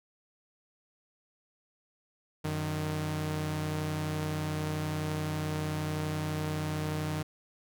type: tone pair together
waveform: sawtooth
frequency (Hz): 92.5 / 153.42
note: F#2 / D#3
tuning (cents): 0 / -24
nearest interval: major sixth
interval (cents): 876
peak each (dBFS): -33 / -28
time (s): 2.44-7.23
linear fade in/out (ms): 10
effects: none